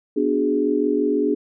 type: chord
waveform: sine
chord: G# half-diminished seventh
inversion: first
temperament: equal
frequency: 246.9 / 293.7 / 370 / 415.3 Hz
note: B3 / D4 / F#4 / G#4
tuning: 0 / 0 / 0 / 0 cents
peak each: -25 / -21 / -26 / -21 dBFS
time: 0.16-1.35 s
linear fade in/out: 10 ms
effects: none